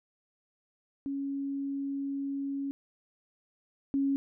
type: tone pair in turn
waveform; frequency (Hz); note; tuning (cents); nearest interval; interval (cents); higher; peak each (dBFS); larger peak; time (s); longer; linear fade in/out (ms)
sine; 277.2 / 275.7; C#4 / C#4; 0 / -9; unison; 9; first; -31 / -25; second; 1.06-2.71 / 3.94-4.16; first; 0
effects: none